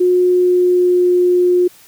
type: tone with pitch glide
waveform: sine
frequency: 361.1 to 357.8 Hz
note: F#4 to F4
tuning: -42 to +42 cents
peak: -9 dBFS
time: 0-1.68 s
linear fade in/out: 10 ms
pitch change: -16 cents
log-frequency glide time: 0.3-1.1 s
effects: white hiss -45 dBFS RMS until 1.87 s